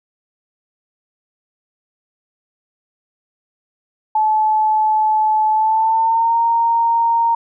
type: tone with pitch glide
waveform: sine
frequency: 864 to 926 Hz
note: A5 to A#5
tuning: -32 to -12 cents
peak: -12 dBFS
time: 4.15-7.35 s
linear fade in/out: 5 ms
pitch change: +120 cents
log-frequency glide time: 5.51-6.37 s
effects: none